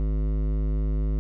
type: tone with hard clipping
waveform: sine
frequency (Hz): 52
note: G#1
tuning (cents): +3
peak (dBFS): -24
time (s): 0-1.19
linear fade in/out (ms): 0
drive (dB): 14
effects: none